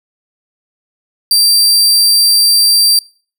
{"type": "tone", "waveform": "sawtooth", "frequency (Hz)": 4699, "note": "D8", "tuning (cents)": 0, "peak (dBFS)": -4, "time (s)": [1.31, 2.99], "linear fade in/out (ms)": 2, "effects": ["noise-tail reverb RT60 0.4 s tail -23 dB re dry"]}